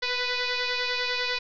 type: tone with frequency modulation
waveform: sine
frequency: 997 Hz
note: B5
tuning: 16 cents sharp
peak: -25 dBFS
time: 0.02-1.39 s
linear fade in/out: 10 ms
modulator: 496 Hz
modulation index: 7.6
effects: none